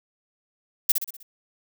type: noise with echo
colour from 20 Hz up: violet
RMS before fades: -17 dBFS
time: 0.89-0.92 s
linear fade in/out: 5 ms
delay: 62 ms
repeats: 5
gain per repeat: -6 dB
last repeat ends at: 1.23 s
effects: none